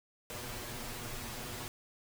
pink noise with comb filter, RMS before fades -42 dBFS, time 0.3-1.68 s, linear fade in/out 0 ms, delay 8.3 ms, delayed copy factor +1, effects none

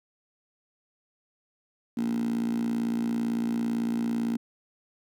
10% pulse tone with high-pass filter, 57.9 Hz, A#1, 11 cents flat, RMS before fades -28 dBFS, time 1.97-4.37 s, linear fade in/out 5 ms, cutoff 240 Hz, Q 9.9, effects none

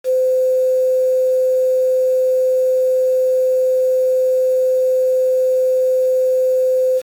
sine tone with quantisation, 514 Hz, C5, 31 cents flat, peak -12 dBFS, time 0.04-7.02 s, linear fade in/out 50 ms, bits 6, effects AAC 64 kbps

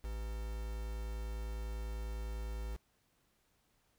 triangle tone with quantisation, 55 Hz, A1, in tune, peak -36 dBFS, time 0.03-2.77 s, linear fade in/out 20 ms, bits 8, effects pink hiss -75 dBFS RMS until 3.98 s

